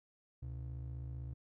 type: ring-modulated tone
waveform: triangle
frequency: 98 Hz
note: G2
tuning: in tune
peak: -36 dBFS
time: 0.42-1.34 s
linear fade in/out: 10 ms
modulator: 27.8 Hz
effects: none